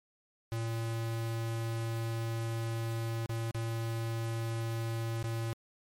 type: tone with dropouts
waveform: square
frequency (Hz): 114.3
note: A#2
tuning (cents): -34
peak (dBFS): -33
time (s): 0.52-5.53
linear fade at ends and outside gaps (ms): 0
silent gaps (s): 3.26-3.294 / 3.51-3.547 / 5.227-5.241
effects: MP3 64 kbps